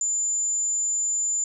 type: tone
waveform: sine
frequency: 7090 Hz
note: A8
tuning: 12 cents sharp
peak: -22 dBFS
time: 0.01-1.44 s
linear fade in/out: 2 ms
effects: none